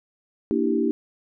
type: chord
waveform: sine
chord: E half-diminished seventh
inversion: second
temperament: equal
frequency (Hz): 233.1 / 293.7 / 329.6 / 392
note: Bb3 / D4 / E4 / G4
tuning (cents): 0 / 0 / 0 / 0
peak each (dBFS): -25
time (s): 0.51-0.91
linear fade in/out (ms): 0
effects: none